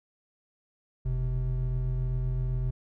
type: tone pair together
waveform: triangle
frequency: 45.04 / 127.4 Hz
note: F#1 / C3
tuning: -46 / -46 cents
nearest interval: octave + tritone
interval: 1800 cents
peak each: -27 dBFS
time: 1.05-2.71 s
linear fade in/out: 10 ms
effects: none